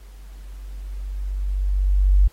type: tone with level ramp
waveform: sine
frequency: 47.94 Hz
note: G1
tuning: 38 cents flat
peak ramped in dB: -40 to -10 dBFS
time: 0-2.28 s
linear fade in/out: 10 ms
effects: pink hiss -55 dBFS RMS until 2.32 s + AAC 48 kbps